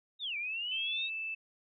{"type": "linear two-way sweep", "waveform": "sine", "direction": "down then up", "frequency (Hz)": [3832, 2303, 3832], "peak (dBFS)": -34, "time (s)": [0.19, 1.1], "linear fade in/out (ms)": 50, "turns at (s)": 0.37}
{"type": "tone", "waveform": "sine", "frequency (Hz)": 2637, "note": "E7", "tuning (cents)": 0, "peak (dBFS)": -35, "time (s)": [0.71, 1.35], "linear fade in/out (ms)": 10}
{"effects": []}